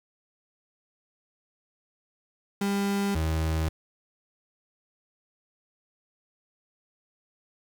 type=tone pair in turn; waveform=35% pulse; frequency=199.7 / 79.6 Hz; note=G3 / D#2; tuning=+32 / +40 cents; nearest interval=octave + major third; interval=1592 cents; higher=first; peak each=-23 dBFS; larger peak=neither; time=2.61-3.15 / 3.15-3.69 s; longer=neither; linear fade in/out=5 ms; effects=9-bit